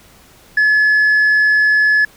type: tone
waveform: sine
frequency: 1711 Hz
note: A6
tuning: 49 cents flat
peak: -7 dBFS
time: 0.57-2.05 s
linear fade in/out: 5 ms
effects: tanh soft clip ceiling -8 dBFS + pink hiss -46 dBFS RMS until 2.16 s